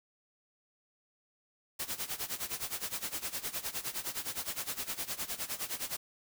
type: noise with tremolo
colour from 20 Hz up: white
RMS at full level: -35 dBFS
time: 1.79-5.97 s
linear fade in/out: 10 ms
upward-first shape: sine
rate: 9.7 Hz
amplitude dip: 85%
effects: none